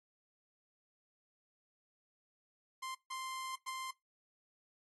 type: tone bursts at uneven times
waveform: sawtooth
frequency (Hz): 1046.5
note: C6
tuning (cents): 0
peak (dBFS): -37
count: 3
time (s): 2.82-2.95 / 3.1-3.56 / 3.66-3.91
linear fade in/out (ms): 10
effects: noise-tail reverb RT60 0.2 s tail -21 dB re dry + AAC 32 kbps